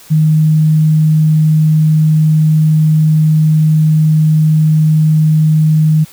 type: tone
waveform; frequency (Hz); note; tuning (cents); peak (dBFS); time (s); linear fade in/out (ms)
sine; 155.56; D#3; 0; -6; 0.1-6.05; 20
effects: white hiss -39 dBFS RMS until 6.12 s